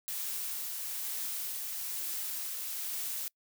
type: noise with tremolo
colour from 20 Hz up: blue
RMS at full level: -36 dBFS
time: 0.08-3.28 s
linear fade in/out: 0 ms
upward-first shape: triangle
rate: 1.1 Hz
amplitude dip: 25%
effects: noise-tail reverb RT60 0.1 s tail -26 dB re dry